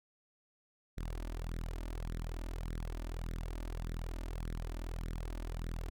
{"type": "tone with flanger", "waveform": "sawtooth", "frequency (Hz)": 41.2, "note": "E1", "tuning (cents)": 0, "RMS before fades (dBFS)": -40, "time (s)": [0.97, 5.9], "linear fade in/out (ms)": 10, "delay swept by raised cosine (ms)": [0.51, 3.41], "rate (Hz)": 1.7, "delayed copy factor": 0.75, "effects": []}